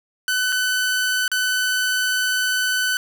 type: tone with dropouts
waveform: sawtooth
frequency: 1505 Hz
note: F#6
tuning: 29 cents sharp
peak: -15 dBFS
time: 0.28-2.97 s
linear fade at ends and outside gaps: 1 ms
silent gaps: 0.522-0.525 / 1.279-1.316 s
effects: none